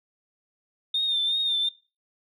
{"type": "tone with vibrato", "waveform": "sine", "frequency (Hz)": 3631, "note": "A#7", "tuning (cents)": -46, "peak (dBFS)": -21, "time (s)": [0.94, 1.69], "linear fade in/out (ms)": 5, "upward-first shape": "sine", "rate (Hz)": 2.7, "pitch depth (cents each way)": 48, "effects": ["noise-tail reverb RT60 0.3 s tail -18 dB re dry", "tanh soft clip ceiling -17 dBFS"]}